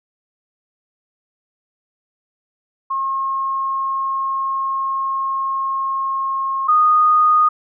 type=tone pair in turn; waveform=sine; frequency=1078 / 1234.8 Hz; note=C#6 / D#6; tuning=-49 / -14 cents; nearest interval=major second; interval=235 cents; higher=second; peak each=-18 / -10 dBFS; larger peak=second; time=2.9-6.68 / 6.68-7.49 s; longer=first; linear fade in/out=10 ms; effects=none